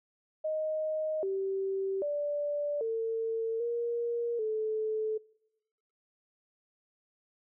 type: tone with pitch steps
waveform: sine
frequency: 623 / 387 / 584 / 451.2 / 471.5 / 434.8 Hz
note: D#5 / G4 / D5 / A4 / A#4 / A4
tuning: +2 / -22 / -10 / +44 / +20 / -21 cents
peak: -29 dBFS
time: 0.44-5.18 s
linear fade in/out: 10 ms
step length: 790 ms
effects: noise-tail reverb RT60 1.0 s tail -25 dB re dry